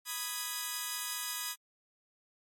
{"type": "chord", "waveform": "5% pulse", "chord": "G# minor", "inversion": "first", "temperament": "equal", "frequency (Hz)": [987.8, 1244.5, 1661.2], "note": ["B5", "D#6", "G#6"], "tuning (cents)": [0, 0, 0], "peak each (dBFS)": [-28, -28, -28], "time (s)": [0.05, 1.56], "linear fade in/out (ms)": 50, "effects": ["MP3 64 kbps"]}